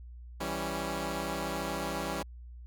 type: chord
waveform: 10% pulse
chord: C# diminished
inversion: first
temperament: equal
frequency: 164.81 / 196 / 277.2 Hz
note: E3 / G3 / C#4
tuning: 0 / 0 / 0 cents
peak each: -29 dBFS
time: 0.4-2.23 s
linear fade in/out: 10 ms
effects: added 60 Hz sine -44 dBFS peak until 2.66 s